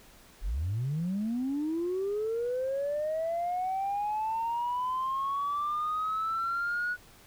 sine linear sweep, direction up, 34.65 to 1470 Hz, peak -27 dBFS, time 0.41-6.97 s, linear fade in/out 50 ms, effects tanh soft clip ceiling -25 dBFS + pink hiss -56 dBFS RMS until 7.26 s

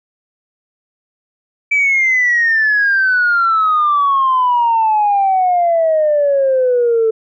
sine exponential sweep, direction down, 2324 to 440 Hz, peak -9 dBFS, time 1.71-7.11 s, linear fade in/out 10 ms, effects tanh soft clip ceiling -6 dBFS

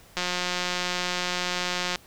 click train, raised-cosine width 0.2 ms, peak -10 dBFS, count 321, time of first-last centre 0.17-1.958 s, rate 179 Hz, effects pink hiss -53 dBFS RMS until 2.06 s

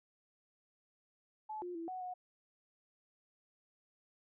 sine tone with pitch steps, 861 / 355.2 / 332.3 / 742 / 729 Hz, A5 / F4 / E4 / F#5 / F#5, -38 / +29 / +14 / +5 / -26 cents, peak -40 dBFS, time 1.49-2.14 s, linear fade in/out 10 ms, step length 130 ms, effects none

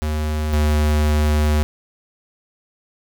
square tone pair in turn, 76.5 / 75.45 Hz, D#2 / D2, -29 / +47 cents, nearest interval unison, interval 24 cents, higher first, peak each -20 / -15 dBFS, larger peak second, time 0.02-0.53 / 0.53-1.63 s, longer second, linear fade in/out 0 ms, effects none

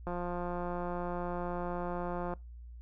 click train, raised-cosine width 1 ms, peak -24 dBFS, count 400, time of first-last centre 0.07-2.337 s, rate 176 Hz, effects noise-tail reverb RT60 0.2 s tail -22 dB re dry + added 59 Hz sine -45 dBFS peak until 2.81 s

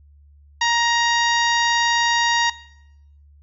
harmonic tone with a mistuned harmonic, 939 Hz, A#5, 12 cents sharp, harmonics 1 / 2 / 3 / 4 / 5 / 6 / 7, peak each -20 / -21 / -27 / -25 / -29 / -30 / -32 dBFS, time 0.61-2.5 s, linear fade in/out 5 ms, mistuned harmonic 7, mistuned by +35 cents, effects noise-tail reverb RT60 0.8 s tail -19 dB re dry + added 72 Hz sine -47 dBFS peak until 3.42 s

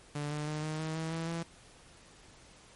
sawtooth tone with pitch steps, 146.83 / 149.57 / 152.36 / 155.2 / 158.1 / 161.05 / 164.05 / 167.11 Hz, D3 / D3 / D#3 / D#3 / D#3 / E3 / E3 / E3, 0 / +32 / -36 / -4 / +28 / -40 / -8 / +24 cents, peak -30 dBFS, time 0.15-1.43 s, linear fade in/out 5 ms, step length 160 ms, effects pink hiss -57 dBFS RMS until 2.75 s + MP3 48 kbps

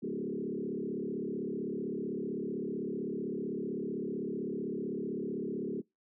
sine tone with frequency modulation, 308.5 Hz, D#4, 15 cents flat, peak -33 dBFS, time 0.02-5.82 s, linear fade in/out 20 ms, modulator 35.7 Hz, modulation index 3.3, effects noise-tail reverb RT60 0.2 s tail -24 dB re dry

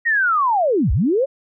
sine linear two-way sweep, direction down then up, 1903 to 47.41 to 574 Hz, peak -14 dBFS, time 0.05-1.26 s, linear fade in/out 20 ms, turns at 0.92 s, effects none

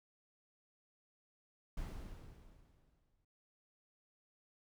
brown noise with exponential decay, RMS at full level -41 dBFS, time 1.77-3.25 s, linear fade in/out 5 ms, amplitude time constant 320 ms, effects none

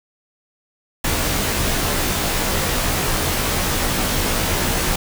pink noise with comb filter, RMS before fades -20 dBFS, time 1.04-4.96 s, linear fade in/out 5 ms, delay 18 ms, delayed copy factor -0.9, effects none

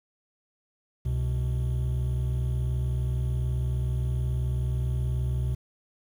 triangle tone pair together, 66.73 / 125.5 Hz, C2 / B2, +35 / +28 cents, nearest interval major seventh, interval 1093 cents, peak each -25 dBFS, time 1.05-5.55 s, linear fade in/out 10 ms, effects tanh soft clip ceiling -15 dBFS + 9-bit

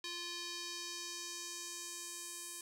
square tone with band-pass filter sweep, 347.6 Hz, F4, 8 cents flat, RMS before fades -45 dBFS, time 0.04-2.61 s, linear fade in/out 2 ms, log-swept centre 4200 to 9000 Hz, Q 1.8, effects none

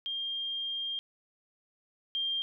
sine tone pair in turn, 3206 / 3193 Hz, G7 / G7, +38 / +31 cents, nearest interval unison, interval 7 cents, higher first, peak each -32 / -29 dBFS, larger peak second, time 0.06-0.99 / 2.15-2.42 s, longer first, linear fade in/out 0 ms, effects none

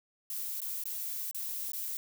violet noise with dropouts, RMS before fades -37 dBFS, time 0.3-1.97 s, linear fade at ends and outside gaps 1 ms, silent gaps 0.604-0.617 / 0.838-0.855 / 1.312-1.346 / 1.719-1.733 s, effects none

